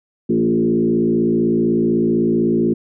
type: tone with frequency modulation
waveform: sine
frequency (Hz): 289.6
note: D4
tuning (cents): -24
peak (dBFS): -13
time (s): 0.29-2.74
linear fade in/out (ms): 10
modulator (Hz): 55.9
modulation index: 1.9
effects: none